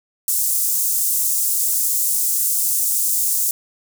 pink high-pass noise, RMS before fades -19 dBFS, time 0.28-3.51 s, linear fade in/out 2 ms, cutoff 7500 Hz, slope 24 dB/octave, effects none

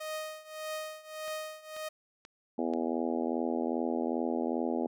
sawtooth tone with tremolo, 622.3 Hz, D#5, in tune, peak -30 dBFS, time 0-1.89 s, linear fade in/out 10 ms, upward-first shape triangle, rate 1.7 Hz, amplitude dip 90%
click train, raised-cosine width 0.2 ms, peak -31 dBFS, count 4, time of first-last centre 1.28-2.736 s, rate 2.06 Hz
harmonic tone, 82.5 Hz, E2, 2 cents sharp, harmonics 3 / 4 / 5 / 6 / 7 / 8 / 9 / 10, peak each -33 / -35 / -37 / -39 / -40 / -41 / -42 / -43 dBFS, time 2.58-4.87 s, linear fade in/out 5 ms
effects none

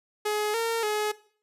sawtooth tone with pitch steps, 421.4 / 458.1 / 422.8 Hz, G#4 / A#4 / G#4, +25 / -30 / +31 cents, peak -21 dBFS, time 0.25-1.12 s, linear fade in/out 10 ms, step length 290 ms, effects noise-tail reverb RT60 0.5 s tail -19 dB re dry + resampled to 32000 Hz

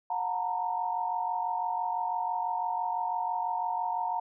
sine tone cluster, 725 / 904 / 950 Hz, F#5 / A5 / A#5, -35 / +47 / +33 cents, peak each -33 / -31 / -35 dBFS, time 0.1-4.2 s, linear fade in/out 5 ms, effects none

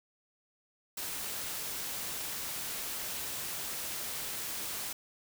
white noise, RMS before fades -38 dBFS, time 0.97-4.93 s, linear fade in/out 5 ms, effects none

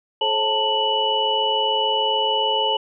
sine tone cluster, 431.3 / 538 / 888 / 2952 Hz, A4 / C5 / A5 / F#7, -35 / +48 / +16 / -5 cents, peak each -26 / -27 / -22 / -21 dBFS, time 0.21-2.77 s, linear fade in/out 5 ms, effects none

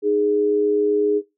sine tone pair together, 307.6 / 415.3 Hz, D#4 / G#4, -20 / 0 cents, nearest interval perfect fourth, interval 520 cents, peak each -24 / -16 dBFS, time 0.02-1.22 s, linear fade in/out 50 ms, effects noise-tail reverb RT60 0.2 s tail -18 dB re dry

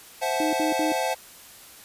square chord, F# half-diminished seventh, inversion second, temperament equal with one note detuned, 523.3 / 659.3 / 740 / 867.4 Hz, C5 / E5 / F#5 / A5, 0 / 0 / 0 / -25 cents, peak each -30 dBFS, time 0.21-1.15 s, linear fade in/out 20 ms
sine tone bursts, 311.1 Hz, D#4, in tune, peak -24 dBFS, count 3, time 0.4-0.922 s, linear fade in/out 2 ms, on 130 ms, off 66 ms
effects white hiss -47 dBFS RMS until 1.84 s + resampled to 32000 Hz

